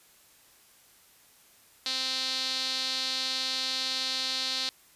sawtooth tone with band-pass filter, 260.7 Hz, C4, 6 cents flat, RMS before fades -31 dBFS, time 1.86-4.69 s, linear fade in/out 0 ms, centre 4200 Hz, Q 4.6, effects white hiss -59 dBFS RMS until 4.95 s + resampled to 32000 Hz

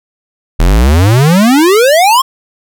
square exponential sweep, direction up, 38.31 to 1097 Hz, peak -5 dBFS, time 0.59-2.22 s, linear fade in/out 10 ms, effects none

